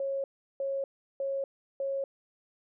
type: tone bursts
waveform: sine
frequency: 547 Hz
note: C#5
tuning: 23 cents flat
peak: -29 dBFS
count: 4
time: 0-2.04 s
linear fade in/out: 2 ms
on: 240 ms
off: 360 ms
effects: none